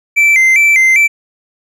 triangle tone with vibrato, 2200 Hz, C#7, 14 cents flat, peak -4 dBFS, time 0.16-1.08 s, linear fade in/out 20 ms, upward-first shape square, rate 2.5 Hz, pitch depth 99 cents each way, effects none

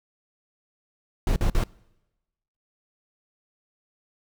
brown noise bursts, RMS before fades -21 dBFS, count 3, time 1.27-1.639 s, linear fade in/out 2 ms, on 91 ms, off 48 ms, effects noise-tail reverb RT60 1.0 s tail -24 dB re dry

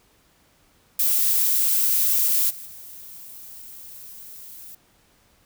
violet noise with level steps, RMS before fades -20 / -38 / -41 dBFS, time 0.99-4.75 s, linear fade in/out 5 ms, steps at 2.49 / 2.65 s, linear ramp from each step 20 ms, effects pink hiss -60 dBFS RMS until 5.45 s

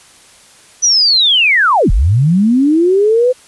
sine linear two-way sweep, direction down then up, 6010 to 32.7 to 514 Hz, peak -7 dBFS, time 0.82-3.33 s, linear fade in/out 20 ms, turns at 1.91 s, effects white hiss -43 dBFS RMS until 3.47 s + resampled to 24000 Hz

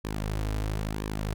sawtooth tone with flanger, 52.5 Hz, G#1, 19 cents sharp, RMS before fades -31 dBFS, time 0.04-1.34 s, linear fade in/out 10 ms, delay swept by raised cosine 1.4 to 5.5 ms, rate 1 Hz, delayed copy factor -0.6, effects none

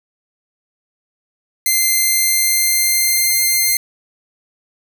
5% pulse tone with pitch glide, 2082 to 2099 Hz, C7 to C7, -9 to +5 cents, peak -3 dBFS, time 1.66-3.77 s, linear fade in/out 2 ms, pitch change +14 cents, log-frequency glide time 1.88-3.35 s, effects none

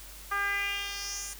10% pulse tone with band-pass filter sweep, 401.3 Hz, G4, 41 cents sharp, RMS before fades -33 dBFS, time 0.31-1.34 s, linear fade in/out 10 ms, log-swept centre 1300 to 8600 Hz, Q 3.1, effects added 48 Hz sine -48 dBFS peak until 1.39 s + white hiss -48 dBFS RMS until 1.39 s

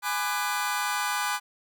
sawtooth chord, G# half-diminished seventh, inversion none, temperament just, 830.6 / 996.7 / 1196.1 / 1495.1 Hz, G#5 / B5 / D6 / F#6, 0 / +16 / +31 / +18 cents, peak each -28 dBFS, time 0.02-1.4 s, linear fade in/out 50 ms, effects none

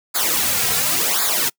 white noise with flanger, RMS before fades -19 dBFS, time 0.14-1.5 s, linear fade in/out 20 ms, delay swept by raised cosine 0.34 to 3.44 ms, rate 0.92 Hz, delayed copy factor -1, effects noise-tail reverb RT60 0.1 s tail -26 dB re dry

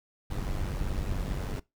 brown noise with amplitude modulation, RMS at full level -29 dBFS, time 0.3-1.6 s, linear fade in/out 10 ms, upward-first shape sine, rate 96.1 Hz, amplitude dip 60%, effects noise-tail reverb RT60 0.2 s tail -21 dB re dry

